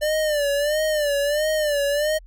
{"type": "tone with vibrato", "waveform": "square", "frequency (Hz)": 594, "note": "D5", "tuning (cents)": 20, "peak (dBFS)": -20, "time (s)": [0.01, 2.19], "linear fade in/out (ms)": 20, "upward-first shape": "sine", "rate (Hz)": 1.5, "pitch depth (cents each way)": 86, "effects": ["added 42 Hz sine -42 dBFS peak until 2.26 s"]}